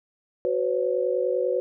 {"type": "chord", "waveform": "sine", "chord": "F# suspended fourth", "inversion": "none", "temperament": "equal with one note detuned", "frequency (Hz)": [370, 504.3, 554.4], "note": ["F#4", "B4", "C#5"], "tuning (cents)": [0, 36, 0], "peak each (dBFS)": [-27, -24, -28], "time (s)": [0.45, 1.6], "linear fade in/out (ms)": 0, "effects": []}